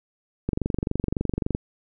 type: click train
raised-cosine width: 3 ms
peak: -11 dBFS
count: 26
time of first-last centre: 0.49-1.549 s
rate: 23.6 Hz
effects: none